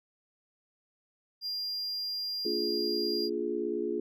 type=tone; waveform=triangle; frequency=4800 Hz; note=D8; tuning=37 cents sharp; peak=-31 dBFS; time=1.41-3.3 s; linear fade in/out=50 ms
type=chord; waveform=sine; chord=Bb dominant seventh; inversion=none; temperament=just; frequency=233.1 / 291.4 / 349.6 / 419.5 Hz; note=Bb3 / D4 / F4 / Ab4; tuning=0 / -13 / +2 / +17 cents; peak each=-39 / -38 / -33 / -33 dBFS; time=2.45-4 s; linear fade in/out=5 ms
effects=none